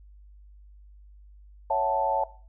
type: chord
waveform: sine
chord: F# minor seventh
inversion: second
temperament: equal with one note detuned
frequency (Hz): 554.4 / 659.3 / 749 / 880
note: C#5 / E5 / F#5 / A5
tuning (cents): 0 / 0 / +21 / 0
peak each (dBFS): -29 / -29 / -30 / -25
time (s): 1.7-2.24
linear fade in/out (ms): 5
effects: noise-tail reverb RT60 0.4 s tail -17 dB re dry + added 50 Hz sine -48 dBFS peak until 2.48 s